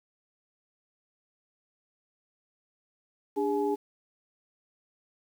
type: tone cluster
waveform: sine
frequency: 292.1 / 408 / 847 Hz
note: D4 / G#4 / G#5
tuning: -9 / -31 / +34 cents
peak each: -31 / -27 / -33 dBFS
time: 3.36-3.76 s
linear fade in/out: 20 ms
effects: 9-bit